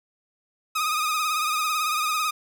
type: tone with vibrato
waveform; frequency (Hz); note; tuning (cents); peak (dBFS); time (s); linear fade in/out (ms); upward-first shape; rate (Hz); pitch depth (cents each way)
sawtooth; 1244.5; D#6; 0; -19; 0.75-2.31; 10; sine; 18; 53
effects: none